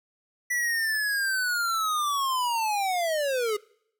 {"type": "linear sweep", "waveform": "square", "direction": "down", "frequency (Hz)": [1970, 407.7], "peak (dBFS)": -25, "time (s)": [0.5, 3.57], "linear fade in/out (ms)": 10, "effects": ["noise-tail reverb RT60 0.7 s tail -24 dB re dry"]}